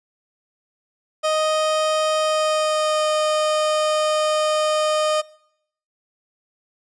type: tone with pitch glide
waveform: 30% pulse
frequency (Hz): 622.3 to 614.8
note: D#5 to D#5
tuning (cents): 0 to -21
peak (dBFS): -15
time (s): 1.23-5.22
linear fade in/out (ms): 20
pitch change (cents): -21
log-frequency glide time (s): 2.19-3.06
effects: noise-tail reverb RT60 0.7 s tail -21 dB re dry + resampled to 22050 Hz